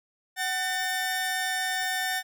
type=tone pair together; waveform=sawtooth; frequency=751.2 / 1799 Hz; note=F#5 / A6; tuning=+26 / +38 cents; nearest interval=octave + minor third; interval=1512 cents; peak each=-27 / -25 dBFS; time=0.36-2.23 s; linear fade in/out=50 ms; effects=none